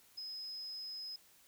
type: tone with ADSR envelope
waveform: sine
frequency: 5080 Hz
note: D#8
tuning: 35 cents sharp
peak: -39 dBFS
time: 0.17-1.16 s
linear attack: 15 ms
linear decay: 6 ms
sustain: -3 dB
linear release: 3 ms
effects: white hiss -65 dBFS RMS until 1.47 s

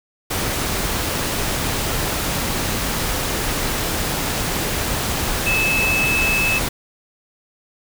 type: tone in noise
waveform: sine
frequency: 2605 Hz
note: E7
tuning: 21 cents flat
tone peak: -17 dBFS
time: 5.46-6.59 s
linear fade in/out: 10 ms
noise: pink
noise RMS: -22 dBFS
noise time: 0.3-6.69 s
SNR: +2 dB
effects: none

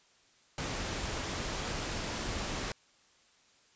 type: noise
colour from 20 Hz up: pink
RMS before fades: -36 dBFS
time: 0.58-2.72 s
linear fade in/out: 2 ms
effects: white hiss -65 dBFS RMS until 3.75 s + resampled to 16000 Hz

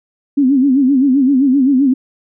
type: tone with vibrato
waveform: sine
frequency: 268.7 Hz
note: C4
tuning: 46 cents sharp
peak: -8 dBFS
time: 0.37-1.94 s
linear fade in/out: 10 ms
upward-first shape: sine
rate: 7.7 Hz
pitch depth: 120 cents each way
effects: none

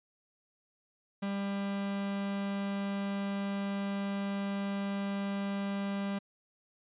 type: tone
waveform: 45% pulse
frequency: 198.7 Hz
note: G3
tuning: 24 cents sharp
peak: -32 dBFS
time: 1.22-6.19 s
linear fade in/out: 10 ms
effects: resampled to 8000 Hz

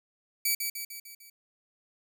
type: tone with echo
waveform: 5% pulse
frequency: 2298 Hz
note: D7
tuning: 38 cents flat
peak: -15 dBFS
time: 0.45-0.55 s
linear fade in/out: 5 ms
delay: 150 ms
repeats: 5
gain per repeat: -5 dB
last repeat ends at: 1.3 s
effects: none

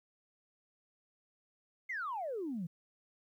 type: exponential sweep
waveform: sine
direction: down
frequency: 2174 to 157.4 Hz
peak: -35 dBFS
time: 1.89-2.67 s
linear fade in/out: 10 ms
effects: tanh soft clip ceiling -31 dBFS + 12-bit

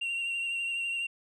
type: tone with vibrato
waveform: sine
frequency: 2756 Hz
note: F7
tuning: 24 cents flat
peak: -27 dBFS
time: 0.01-1.07 s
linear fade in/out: 10 ms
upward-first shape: triangle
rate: 12 Hz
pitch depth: 29 cents each way
effects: tanh soft clip ceiling -29 dBFS

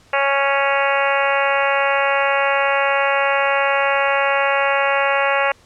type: harmonic tone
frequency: 277.2 Hz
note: C#4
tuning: in tune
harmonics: 2 / 3 / 4 / 5 / 6 / 7 / 8 / 9 / 10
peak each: -20 / -22 / -23 / -24 / -25 / -25 / -26 / -27 / -27 dBFS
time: 0.13-5.52 s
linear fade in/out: 5 ms
effects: pink hiss -51 dBFS RMS until 5.65 s + low-pass 8000 Hz 12 dB/octave

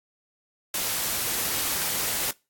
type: noise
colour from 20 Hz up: white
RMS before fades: -27 dBFS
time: 0.74-2.31 s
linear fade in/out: 2 ms
effects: noise-tail reverb RT60 0.3 s tail -25 dB re dry + AAC 64 kbps

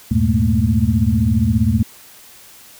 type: tone cluster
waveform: sine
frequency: 79.7 / 100.3 / 116.8 / 213.2 / 228.4 Hz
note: D#2 / G2 / A#2 / G#3 / A#3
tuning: +42 / +40 / +4 / +46 / -35 cents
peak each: -19 dBFS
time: 0.11-1.83 s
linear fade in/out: 5 ms
effects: white hiss -43 dBFS RMS until 2.79 s

